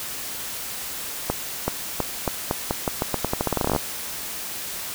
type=accelerating click train; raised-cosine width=1 ms; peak=-7 dBFS; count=23; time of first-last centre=1.3-3.762 s; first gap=380 ms; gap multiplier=0.85; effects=white hiss -32 dBFS RMS until 4.94 s